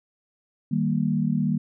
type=chord; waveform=sine; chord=Eb major; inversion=none; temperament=equal; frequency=155.56 / 196 / 233.1 Hz; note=Eb3 / G3 / Bb3; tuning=0 / 0 / 0 cents; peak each=-25 dBFS; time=0.71-1.58 s; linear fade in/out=10 ms; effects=none